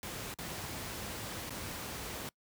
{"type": "noise with dropouts", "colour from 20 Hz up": "pink", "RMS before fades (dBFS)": -41, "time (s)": [0.03, 2.29], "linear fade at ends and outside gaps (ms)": 1, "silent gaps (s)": [[0.34, 0.386], [1.496, 1.505]], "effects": ["noise-tail reverb RT60 0.1 s tail -24 dB re dry", "high-pass 60 Hz 12 dB/octave"]}